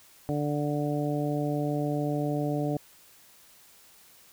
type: harmonic tone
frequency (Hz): 147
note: D3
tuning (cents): +2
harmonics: 1 / 2 / 3 / 4 / 5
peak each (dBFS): -30 / -30 / -35 / -34 / -37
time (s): 0.29-2.77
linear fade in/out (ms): 0
effects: white hiss -56 dBFS RMS until 4.32 s